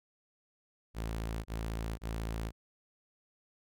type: tone bursts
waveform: sawtooth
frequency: 55.5 Hz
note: A1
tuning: 16 cents sharp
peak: -31 dBFS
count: 3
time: 0.94-2.52 s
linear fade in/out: 50 ms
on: 510 ms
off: 25 ms
effects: none